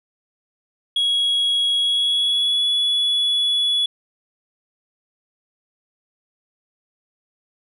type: tone with pitch glide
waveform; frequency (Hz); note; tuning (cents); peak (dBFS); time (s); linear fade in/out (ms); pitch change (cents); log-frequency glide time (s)
sine; 3322 to 3400; G#7 to G#7; 0 to +40; -14; 0.96-3.86; 5; +40; 1.77-2.65
effects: tanh soft clip ceiling -15 dBFS